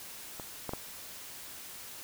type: clicks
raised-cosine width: 1 ms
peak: -27 / -21 / -20 dBFS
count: 3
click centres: 0.398 / 0.693 / 0.735 s
effects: white hiss -46 dBFS RMS until 2.03 s